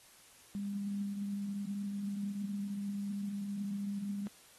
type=tone; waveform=sine; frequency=201 Hz; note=G3; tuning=44 cents sharp; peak=-35 dBFS; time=0.55-4.27 s; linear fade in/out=0 ms; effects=white hiss -60 dBFS RMS until 4.58 s + AAC 32 kbps